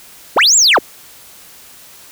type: linear two-way sweep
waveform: sine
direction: up then down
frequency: 167.4 to 7740 to 167.4 Hz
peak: -4 dBFS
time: 0.36-0.79 s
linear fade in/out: 10 ms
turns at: 0.56 s
effects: tanh soft clip ceiling -6 dBFS + white hiss -40 dBFS RMS until 2.11 s